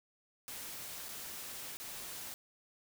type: noise with dropouts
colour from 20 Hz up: white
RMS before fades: -45 dBFS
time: 0.48-2.34 s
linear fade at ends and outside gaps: 0 ms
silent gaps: 1.085-1.089 / 1.77-1.8 s
effects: none